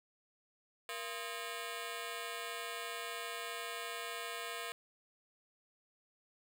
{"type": "ring-modulated tone", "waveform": "10% pulse", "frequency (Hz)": 577, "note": "D5", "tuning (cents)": -31, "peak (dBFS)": -29, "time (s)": [0.89, 4.72], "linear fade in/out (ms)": 0, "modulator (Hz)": 106, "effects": []}